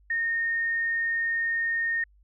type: tone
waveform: sine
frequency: 1840 Hz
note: A#6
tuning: 23 cents flat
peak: -24 dBFS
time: 0.1-2.04 s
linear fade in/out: 5 ms
effects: added 50 Hz sine -56 dBFS peak until 2.23 s